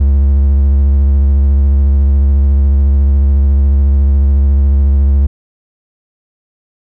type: tone with vibrato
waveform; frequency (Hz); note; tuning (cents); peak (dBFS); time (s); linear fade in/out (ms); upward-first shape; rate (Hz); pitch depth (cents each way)
triangle; 69.3; C#2; 0; -4; 0-5.27; 10; triangle; 14; 53
effects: none